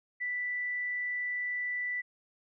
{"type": "tone", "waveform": "sine", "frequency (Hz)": 1975.5, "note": "B6", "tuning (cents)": 0, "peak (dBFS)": -31, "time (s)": [0.2, 2.02], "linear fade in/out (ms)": 20, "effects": []}